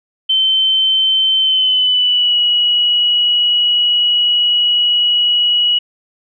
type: tone with pitch glide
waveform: sine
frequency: 3088 to 2918 Hz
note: G7 to F#7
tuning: -27 to -25 cents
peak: -10 dBFS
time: 0.29-5.79 s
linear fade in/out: 10 ms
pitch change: -98 cents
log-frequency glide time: 1.4-2.4 s
effects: none